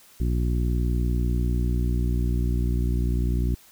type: harmonic tone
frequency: 60.2 Hz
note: B1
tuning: 44 cents flat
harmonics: 1 / 2 / 3 / 4 / 5 / 6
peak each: -22 / -28 / -32 / -34 / -36 / -38 dBFS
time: 0.2-3.55 s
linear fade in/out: 5 ms
effects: white hiss -53 dBFS RMS until 3.71 s